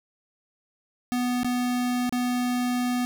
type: tone with dropouts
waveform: square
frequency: 246.9 Hz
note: B3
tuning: in tune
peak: -24 dBFS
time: 1.12-3.05 s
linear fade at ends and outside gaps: 0 ms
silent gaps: 1.432-1.446 / 2.094-2.125 s
effects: none